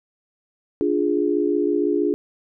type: chord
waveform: sine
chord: D diminished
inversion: none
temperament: equal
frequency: 293.7 / 349.2 / 415.3 Hz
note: D4 / F4 / Ab4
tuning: 0 / 0 / 0 cents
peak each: -22 dBFS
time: 0.81-2.14 s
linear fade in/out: 0 ms
effects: none